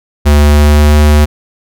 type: tone with pitch glide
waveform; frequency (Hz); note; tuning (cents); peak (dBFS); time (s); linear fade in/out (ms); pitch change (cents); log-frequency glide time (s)
square; 73.42 to 74.75; D2 to D2; 0 to +31; -4; 0.25-1.26; 20; +31; 0.4-0.98
effects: none